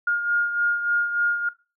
sine beating tone pair, 1419 / 1422.4 Hz, F6 / F6, +27 / +31 cents, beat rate 3.4 Hz, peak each -21 / -28 dBFS, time 0.07-1.49 s, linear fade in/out 5 ms, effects noise-tail reverb RT60 0.3 s tail -19 dB re dry

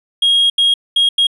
triangle tone bursts at uneven times, 3270 Hz, G#7, 28 cents flat, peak -7 dBFS, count 4, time 0.22-0.5 / 0.58-0.74 / 0.96-1.09 / 1.18-1.27 s, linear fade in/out 5 ms, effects tanh soft clip ceiling -4 dBFS + resampled to 32000 Hz

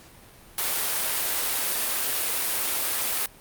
white high-pass noise, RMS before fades -26 dBFS, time 0.58-3.26 s, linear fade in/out 2 ms, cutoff 340 Hz, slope 12 dB/octave, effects pink hiss -50 dBFS RMS until 3.4 s + Opus 48 kbps

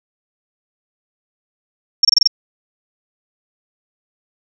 sine tone bursts, 5510 Hz, F8, 24 cents flat, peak -6 dBFS, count 6, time 2.03-2.275 s, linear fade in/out 5 ms, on 20 ms, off 25 ms, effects none

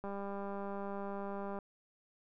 click train, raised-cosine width 1 ms, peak -29 dBFS, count 309, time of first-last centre 0.04-1.588 s, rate 199 Hz, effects none

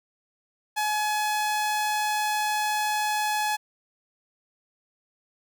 sawtooth tone, 847 Hz, G#5, 34 cents sharp, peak -20 dBFS, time 0.76-3.57 s, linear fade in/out 20 ms, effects none

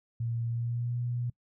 sine tone with pitch glide, 116.54 to 121.21 Hz, A#2 to B2, 0 to -32 cents, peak -29 dBFS, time 0.2-1.3 s, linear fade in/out 5 ms, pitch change +68 cents, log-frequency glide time 0.47-0.98 s, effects noise-tail reverb RT60 0.1 s tail -24 dB re dry

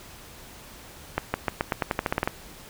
accelerating click train, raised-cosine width 0.5 ms, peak -8 dBFS, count 13, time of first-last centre 1.18-2.275 s, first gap 160 ms, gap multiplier 0.89, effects pink hiss -46 dBFS RMS until 2.69 s

